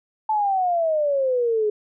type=exponential sweep; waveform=sine; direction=down; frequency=880 to 415.3 Hz; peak=-18 dBFS; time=0.29-1.7 s; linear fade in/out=5 ms; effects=none